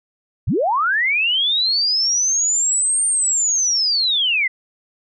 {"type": "linear two-way sweep", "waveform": "sine", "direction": "up then down", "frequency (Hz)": [61.74, 8870, 1981], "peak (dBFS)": -15, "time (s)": [0.47, 4.48], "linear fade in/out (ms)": 10, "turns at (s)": 3.06, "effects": []}